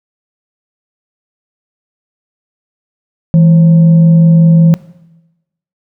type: tone with frequency modulation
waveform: sine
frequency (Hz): 164.81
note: E3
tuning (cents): 0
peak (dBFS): -3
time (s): 3.34-4.74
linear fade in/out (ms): 0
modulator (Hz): 375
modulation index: 0.25
effects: noise-tail reverb RT60 1.0 s tail -19 dB re dry